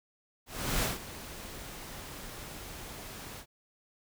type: noise with ADSR envelope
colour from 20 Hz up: pink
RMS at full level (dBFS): -29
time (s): 0.46-3.46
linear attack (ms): 360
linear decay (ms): 160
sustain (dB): -15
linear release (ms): 71
effects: none